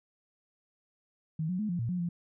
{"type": "tone with pitch steps", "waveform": "sine", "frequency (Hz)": [158.5, 182.1, 213, 175, 116.5, 179.5, 172.5], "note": ["D#3", "F#3", "G#3", "F3", "A#2", "F3", "F3"], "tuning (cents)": [32, -27, 44, 4, -1, 48, -21], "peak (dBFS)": -29, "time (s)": [1.39, 2.09], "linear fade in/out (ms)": 5, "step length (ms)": 100, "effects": []}